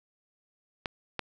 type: clicks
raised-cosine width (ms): 0.3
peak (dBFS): -15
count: 2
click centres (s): 0.858 / 1.193
effects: none